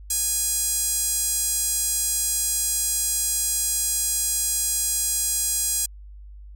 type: tone with high-pass filter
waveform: sawtooth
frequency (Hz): 825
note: G#5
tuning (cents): -12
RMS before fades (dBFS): -24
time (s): 0.1-5.86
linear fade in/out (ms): 5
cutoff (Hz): 7700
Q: 2.2
effects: added 50 Hz sine -39 dBFS peak until 6.55 s